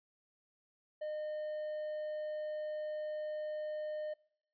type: tone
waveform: triangle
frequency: 610 Hz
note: D#5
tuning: 34 cents flat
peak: -35 dBFS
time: 1.01-4.14 s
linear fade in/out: 10 ms
effects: noise-tail reverb RT60 0.6 s tail -24 dB re dry + resampled to 11025 Hz